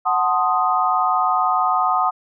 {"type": "chord", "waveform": "sine", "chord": "F# diminished seventh", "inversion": "none", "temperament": "equal", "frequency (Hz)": [740, 880, 1046.5, 1244.5], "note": ["F#5", "A5", "C6", "Eb6"], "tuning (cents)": [0, 0, 0, 0], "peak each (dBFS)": [-20, -24, -23, -19], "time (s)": [0.05, 2.11], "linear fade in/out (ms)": 20, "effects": []}